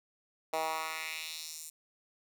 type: tone with high-pass filter sweep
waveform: 10% pulse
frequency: 159.3 Hz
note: D#3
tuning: 41 cents sharp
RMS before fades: -38 dBFS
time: 0.53-1.7 s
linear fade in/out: 5 ms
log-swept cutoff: 620 to 8400 Hz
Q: 1.8
effects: none